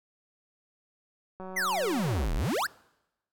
click train, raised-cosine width 1 ms, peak -28 dBFS, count 159, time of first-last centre 1.4-2.245 s, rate 187 Hz
square exponential two-way sweep, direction down then up, 2140 to 34 to 1881 Hz, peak -27 dBFS, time 1.56-2.67 s, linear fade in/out 10 ms, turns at 2.35 s
effects noise-tail reverb RT60 0.9 s tail -24 dB re dry

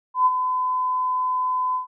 sine tone with ADSR envelope, 1013 Hz, B5, 44 cents sharp, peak -12 dBFS, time 0.14-1.87 s, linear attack 120 ms, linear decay 35 ms, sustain -8 dB, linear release 120 ms, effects none

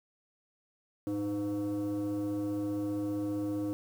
sine tone with frequency modulation, 307.6 Hz, D#4, 20 cents flat, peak -28 dBFS, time 1.07-3.73 s, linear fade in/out 0 ms, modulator 200 Hz, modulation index 0.62, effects tanh soft clip ceiling -29 dBFS + 9-bit

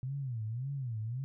sine tone with vibrato, 123.47 Hz, B2, in tune, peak -34 dBFS, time 0.03-1.24 s, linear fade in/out 0 ms, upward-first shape sine, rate 1.8 Hz, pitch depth 230 cents each way, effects none

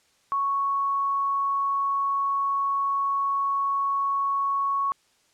sine tone, 1108.7 Hz, C#6, in tune, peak -22 dBFS, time 0.32-4.92 s, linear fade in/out 0 ms, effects white hiss -64 dBFS RMS until 5.33 s + low-pass 8000 Hz 12 dB/octave

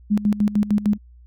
sine tone with tremolo, 207.7 Hz, G#3, in tune, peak -14 dBFS, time 0.1-0.98 s, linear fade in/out 20 ms, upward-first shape square, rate 6.6 Hz, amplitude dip 80%, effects added 60 Hz sine -44 dBFS peak until 1.26 s

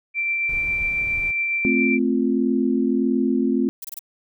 sine tone with tremolo, 2349 Hz, D7, in tune, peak -19 dBFS, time 0.14-1.99 s, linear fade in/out 50 ms, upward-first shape triangle, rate 7.3 Hz, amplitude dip 25%
brown noise, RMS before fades -35 dBFS, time 0.49-1.31 s, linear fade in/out 2 ms
sine chord, F major, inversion first, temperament equal, 220 / 261.6 / 349.2 Hz, A3 / C4 / F4, 0 / 0 / 0 cents, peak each -22 / -20 / -24 dBFS, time 1.65-3.69 s, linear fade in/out 0 ms
violet noise bursts, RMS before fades -32 dBFS, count 4, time 3.82-3.992 s, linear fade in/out 5 ms, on 25 ms, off 24 ms
effects none

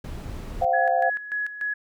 brown noise, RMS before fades -34 dBFS, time 0.04-0.65 s, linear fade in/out 5 ms
sine chord, C suspended fourth, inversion none, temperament equal with one note detuned, 523.3 / 698.5 / 768.7 Hz, C5 / F5 / G5, 0 / 0 / -34 cents, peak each -26 / -21 / -24 dBFS, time 0.61-1.1 s, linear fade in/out 10 ms
sine tone with tremolo, 1682 Hz, G#6, 22 cents sharp, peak -24 dBFS, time 0.73-1.74 s, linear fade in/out 10 ms, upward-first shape square, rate 3.4 Hz, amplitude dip 70%
effects none

